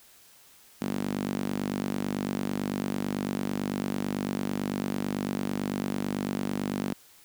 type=tone with high-pass filter; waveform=sawtooth; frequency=49 Hz; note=G1; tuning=in tune; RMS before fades=-31 dBFS; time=0.81-6.93 s; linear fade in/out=0 ms; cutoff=220 Hz; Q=3.1; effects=white hiss -56 dBFS RMS until 7.24 s